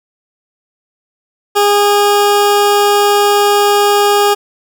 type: tone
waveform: 20% pulse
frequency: 409.4 Hz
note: G#4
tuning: 25 cents flat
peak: -3 dBFS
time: 1.55-4.35 s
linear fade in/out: 20 ms
effects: 7-bit